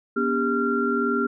sine tone cluster, 242.1 / 283.9 / 400.3 / 1379 Hz, B3 / C#4 / G4 / F6, -34 / +41 / +36 / -22 cents, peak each -25 / -29 / -25 / -25 dBFS, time 0.16-1.27 s, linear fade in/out 10 ms, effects none

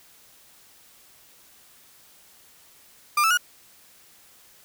35% pulse tone with pitch steps, 1200 / 1316.2 / 1443.6 Hz, D6 / E6 / F#6, +37 / -3 / -43 cents, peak -16 dBFS, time 3.17-3.374 s, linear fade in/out 5 ms, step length 68 ms, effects white hiss -54 dBFS RMS until 4.64 s

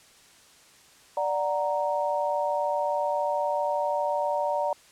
sine chord, D augmented, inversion none, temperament equal, 587.3 / 740 / 932.3 Hz, D5 / F#5 / A#5, 0 / 0 / 0 cents, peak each -27 / -31 / -28 dBFS, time 1.17-4.73 s, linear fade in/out 2 ms, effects white hiss -55 dBFS RMS until 4.91 s + low-pass 9000 Hz 12 dB/octave

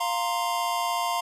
square chord, F suspended fourth, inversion none, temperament just, 698.5 / 931.3 / 1047.7 Hz, F5 / Bb5 / C6, 0 / -2 / +2 cents, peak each -30 dBFS, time 0-1.21 s, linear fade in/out 10 ms, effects resampled to 32000 Hz

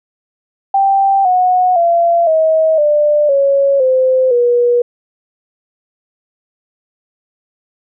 sine tone with pitch steps, 784 / 731.5 / 682.5 / 636.8 / 594.2 / 554.4 / 517.2 / 482.6 Hz, G5 / F#5 / F5 / D#5 / D5 / C#5 / C5 / B4, 0 / -20 / -40 / +40 / +20 / 0 / -20 / -40 cents, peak -8 dBFS, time 0.74-4.82 s, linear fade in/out 5 ms, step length 510 ms, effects none

